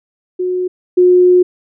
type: tone pair in turn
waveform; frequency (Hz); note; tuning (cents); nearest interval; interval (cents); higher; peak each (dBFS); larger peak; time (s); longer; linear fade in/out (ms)
sine; 364.4 / 361; F#4 / F#4; -26 / -43; unison; 17; first; -14 / -5; second; 0.39-0.68 / 0.97-1.43; second; 10
effects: none